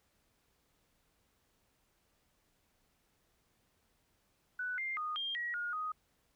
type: tone with pitch steps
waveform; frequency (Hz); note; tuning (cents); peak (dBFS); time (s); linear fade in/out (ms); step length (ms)
sine; 1488 / 2104 / 1233 / 3203 / 1910 / 1431 / 1249; F#6 / C7 / D#6 / G7 / A#6 / F6 / D#6; +9 / +9 / -16 / +37 / +42 / +42 / +6; -35; 4.59-5.92; 5; 190
effects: pink hiss -75 dBFS RMS until 6.35 s

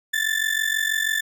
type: ring-modulated tone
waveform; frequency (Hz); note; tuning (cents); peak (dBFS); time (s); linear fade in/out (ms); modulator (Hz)
35% pulse; 1760; A6; 0; -16; 0.13-1.21; 10; 23.1
effects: none

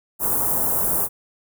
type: band-stop noise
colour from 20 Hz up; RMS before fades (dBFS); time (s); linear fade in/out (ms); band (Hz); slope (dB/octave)
white; -21; 0.19-1.09; 50; 1100 to 10000; 24
effects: none

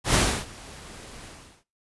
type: noise with ADSR envelope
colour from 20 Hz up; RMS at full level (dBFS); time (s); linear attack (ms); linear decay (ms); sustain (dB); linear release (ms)
pink; -19; 0.04-1.64; 100; 310; -24; 380
effects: noise-tail reverb RT60 0.3 s tail -22 dB re dry + resampled to 24000 Hz

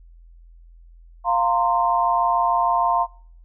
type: chord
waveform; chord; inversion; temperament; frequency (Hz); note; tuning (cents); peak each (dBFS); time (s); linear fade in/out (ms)
sine; F suspended fourth; none; equal with one note detuned; 698.5 / 920 / 1046.5; F5 / Bb5 / C6; 0 / -23 / 0; -21; 1.24-3.07; 50
effects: noise-tail reverb RT60 0.6 s tail -26 dB re dry + added 42 Hz sine -44 dBFS peak until 3.44 s

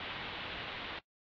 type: low-pass noise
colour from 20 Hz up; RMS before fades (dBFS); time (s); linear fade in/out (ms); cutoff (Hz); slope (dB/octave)
white; -42; 0-0.99; 2; 3700; 48
effects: noise-tail reverb RT60 0.1 s tail -21 dB re dry + AAC 64 kbps

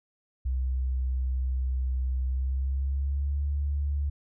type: tone with pitch glide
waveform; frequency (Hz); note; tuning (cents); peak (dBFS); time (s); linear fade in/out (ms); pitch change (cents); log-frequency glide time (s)
sine; 64.2 to 71.65; C2 to D2; -32 to -42; -25; 0.45-4.1; 10; +190; 2.25-3.43
effects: none

